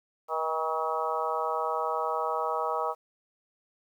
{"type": "harmonic tone with a mistuned harmonic", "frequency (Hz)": 160, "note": "D#3", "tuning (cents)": 49, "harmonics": [3, 4, 5, 6, 7, 8], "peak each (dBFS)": [-34, -34, -34, -34, -34, -34], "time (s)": [0.28, 2.95], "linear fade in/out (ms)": 50, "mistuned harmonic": 4, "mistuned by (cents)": -26, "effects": ["10-bit"]}